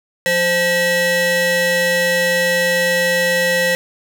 40% pulse ring-modulated tone, 698.5 Hz, F5, in tune, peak -10 dBFS, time 0.26-3.75 s, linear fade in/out 0 ms, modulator 1220 Hz, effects none

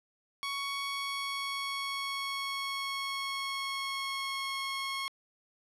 15% pulse tone with pitch glide, 1114 to 1089.2 Hz, C#6 to C#6, +8 to -31 cents, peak -27 dBFS, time 0.43-5.08 s, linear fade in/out 0 ms, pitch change -39 cents, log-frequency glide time 0.84-4.56 s, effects low-pass 10000 Hz 12 dB/octave

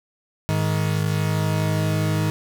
40% pulse tone pair together, 104.8 / 157.02 Hz, G#2 / D#3, +16 / +16 cents, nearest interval perfect fifth, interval 700 cents, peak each -22 / -21 dBFS, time 0.49-2.3 s, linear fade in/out 0 ms, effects none

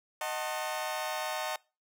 sawtooth chord, D# diminished seventh, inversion none, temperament just, 622.3 / 746.7 / 896 / 1075.3 Hz, D#5 / F#5 / A5 / C6, 0 / +16 / +31 / +47 cents, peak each -33 / -34 / -34 / -38 dBFS, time 0.21-1.56 s, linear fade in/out 2 ms, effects noise-tail reverb RT60 0.3 s tail -23 dB re dry

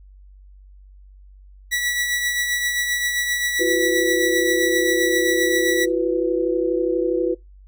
sawtooth tone with tremolo, 1945 Hz, B6, 27 cents flat, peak -15 dBFS, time 1.71-5.86 s, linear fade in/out 20 ms, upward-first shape triangle, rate 7.6 Hz, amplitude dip 45%
sine chord, E suspended second, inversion none, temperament equal with one note detuned, 337.7 / 370 / 493.9 Hz, E4 / F#4 / B4, +42 / 0 / 0 cents, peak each -22 dBFS, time 3.59-7.35 s, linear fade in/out 20 ms
effects noise-tail reverb RT60 0.2 s tail -24 dB re dry + added 48 Hz sine -43 dBFS peak until 7.67 s

